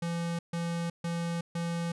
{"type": "tone bursts", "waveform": "square", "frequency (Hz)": 169.6, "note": "E3", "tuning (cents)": 50, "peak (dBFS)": -31, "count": 4, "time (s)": [0.02, 1.92], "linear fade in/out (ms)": 5, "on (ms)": 370, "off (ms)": 140, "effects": ["resampled to 24000 Hz"]}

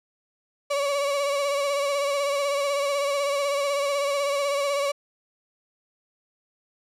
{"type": "tone with vibrato", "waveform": "35% pulse", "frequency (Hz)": 565, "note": "C#5", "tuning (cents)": 33, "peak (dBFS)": -21, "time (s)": [0.7, 4.92], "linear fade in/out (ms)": 10, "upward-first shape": "sine", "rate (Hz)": 16, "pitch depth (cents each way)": 41, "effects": ["low-pass 10000 Hz 12 dB/octave"]}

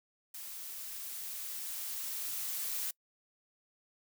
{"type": "noise with level ramp", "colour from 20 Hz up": "blue", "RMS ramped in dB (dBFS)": [-45, -36], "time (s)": [0.34, 2.91], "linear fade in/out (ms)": 5, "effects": ["noise-tail reverb RT60 0.1 s tail -26 dB re dry"]}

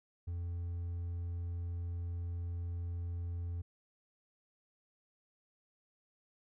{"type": "tone with hard clipping", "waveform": "triangle", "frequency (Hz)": 86.4, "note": "F2", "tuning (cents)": -18, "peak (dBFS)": -37, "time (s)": [0.27, 3.62], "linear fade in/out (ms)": 10, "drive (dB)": 5, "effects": []}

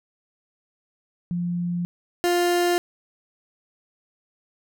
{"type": "tone pair in turn", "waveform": ["sine", "30% pulse"], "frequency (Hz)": [174.61, 350.8], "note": ["F3", "F4"], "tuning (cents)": [0, 8], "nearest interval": "octave", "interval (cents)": 1208, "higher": "second", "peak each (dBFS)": [-23, -16], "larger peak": "second", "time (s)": [[1.31, 1.85], [2.24, 2.78]], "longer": "neither", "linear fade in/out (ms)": 0, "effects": []}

